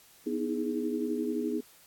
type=chord; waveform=sine; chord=E major seventh; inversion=second; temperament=equal with one note detuned; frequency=246.9 / 311.1 / 322.7 / 415.3 Hz; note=B3 / D#4 / E4 / G#4; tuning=0 / 0 / -37 / 0 cents; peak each=-33 / -34 / -37 / -34 dBFS; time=0.26-1.61 s; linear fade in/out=10 ms; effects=white hiss -58 dBFS RMS until 1.86 s + AAC 64 kbps